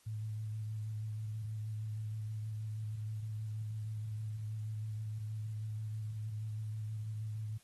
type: tone with vibrato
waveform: sine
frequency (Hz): 108.1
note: A2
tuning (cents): -30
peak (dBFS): -37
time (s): 0.06-7.58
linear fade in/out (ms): 10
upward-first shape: square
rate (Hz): 6.3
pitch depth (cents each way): 17
effects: white hiss -67 dBFS RMS until 7.63 s + AAC 32 kbps